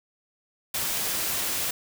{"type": "noise", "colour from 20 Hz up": "white", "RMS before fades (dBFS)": -28, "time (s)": [0.74, 1.71], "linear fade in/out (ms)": 5, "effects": []}